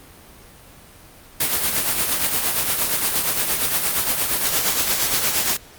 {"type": "noise with tremolo", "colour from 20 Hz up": "white", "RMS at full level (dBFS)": -18, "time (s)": [1.4, 5.57], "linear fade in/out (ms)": 5, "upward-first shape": "triangle", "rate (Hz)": 8.6, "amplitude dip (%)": 55, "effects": ["pink hiss -45 dBFS RMS until 5.78 s", "Opus 32 kbps"]}